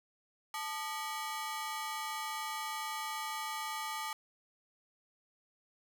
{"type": "ring-modulated tone", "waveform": "sawtooth", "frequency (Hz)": 1046.5, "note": "C6", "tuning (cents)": 0, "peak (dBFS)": -30, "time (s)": [0.54, 4.13], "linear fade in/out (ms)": 2, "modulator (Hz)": 170, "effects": []}